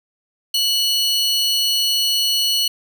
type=tone pair together; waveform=40% pulse; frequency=2958 / 4327 Hz; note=F#7 / C#8; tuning=-1 / -43 cents; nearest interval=perfect fifth; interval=658 cents; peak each=-18 / -18 dBFS; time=0.54-2.68 s; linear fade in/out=5 ms; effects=8-bit